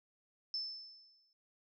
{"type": "tone with exponential decay", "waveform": "sine", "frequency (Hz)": 5274, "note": "E8", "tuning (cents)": 0, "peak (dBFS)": -34, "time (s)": [0.54, 1.33], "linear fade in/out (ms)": 1, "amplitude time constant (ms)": 170, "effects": []}